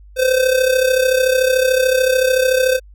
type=tone with amplitude modulation; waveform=square; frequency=515 Hz; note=C5; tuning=28 cents flat; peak=-10 dBFS; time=0.16-2.8 s; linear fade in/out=50 ms; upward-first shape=sine; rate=33.6 Hz; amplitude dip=65%; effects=added 50 Hz sine -39 dBFS peak until 2.94 s